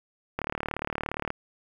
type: click train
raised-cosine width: 0.5 ms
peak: -14 dBFS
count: 35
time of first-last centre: 0.39-1.304 s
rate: 37.2 Hz
effects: 8-bit